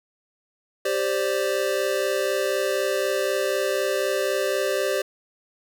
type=chord; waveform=square; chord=G suspended fourth; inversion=none; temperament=equal; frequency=392 / 523.3 / 587.3 Hz; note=G4 / C5 / D5; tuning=0 / 0 / 0 cents; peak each=-27 dBFS; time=0.85-5.02 s; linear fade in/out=5 ms; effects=none